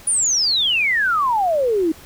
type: exponential sweep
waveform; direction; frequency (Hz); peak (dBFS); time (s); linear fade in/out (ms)
sine; down; 9860 to 307.5; -15; 0.07-1.92; 5
effects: pink hiss -43 dBFS RMS until 2.05 s